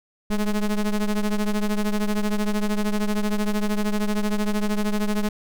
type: ring-modulated tone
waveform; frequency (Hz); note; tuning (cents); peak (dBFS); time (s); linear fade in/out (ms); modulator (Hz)
square; 105.9; G#2; +34; -18; 0.3-5.29; 5; 99.4
effects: none